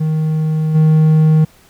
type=tone with level steps; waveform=triangle; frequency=156.5 Hz; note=D#3; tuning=10 cents sharp; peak=-11 / -5 dBFS; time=0-1.45 s; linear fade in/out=10 ms; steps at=0.74 s; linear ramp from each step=20 ms; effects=pink hiss -48 dBFS RMS until 1.69 s

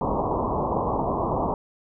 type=low-pass noise; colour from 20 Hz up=white; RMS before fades=-25 dBFS; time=0.01-1.54 s; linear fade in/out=2 ms; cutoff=1100 Hz; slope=96 dB/octave; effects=none

